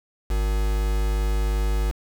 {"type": "tone with quantisation", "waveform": "triangle", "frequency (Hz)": 51.4, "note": "G#1", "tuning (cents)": -17, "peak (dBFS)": -18, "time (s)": [0.29, 1.92], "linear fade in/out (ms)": 20, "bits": 5, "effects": []}